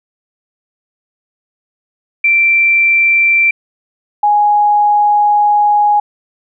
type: tone pair in turn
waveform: sine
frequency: 2349 / 830.5 Hz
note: D7 / G#5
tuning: 0 / 0 cents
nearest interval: octave + tritone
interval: 1800 cents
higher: first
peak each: -7 dBFS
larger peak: neither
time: 2.24-3.51 / 4.23-6 s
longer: second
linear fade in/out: 5 ms
effects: none